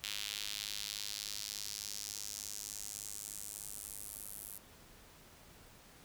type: tone with high-pass filter sweep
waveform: square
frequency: 51.7 Hz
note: G#1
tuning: 7 cents flat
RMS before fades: -44 dBFS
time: 0.03-4.58 s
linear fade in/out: 5 ms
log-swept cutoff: 3200 to 11000 Hz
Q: 1.8
effects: pink hiss -59 dBFS RMS until 6.04 s